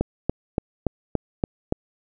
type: click train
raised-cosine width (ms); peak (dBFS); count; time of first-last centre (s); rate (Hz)
2; -7; 7; 0.01-1.724; 3.5
effects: none